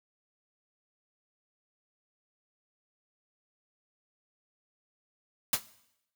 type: noise with exponential decay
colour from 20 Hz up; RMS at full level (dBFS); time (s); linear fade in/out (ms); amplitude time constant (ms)
white; -20; 5.53-5.62; 5; 19
effects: noise-tail reverb RT60 0.8 s tail -18 dB re dry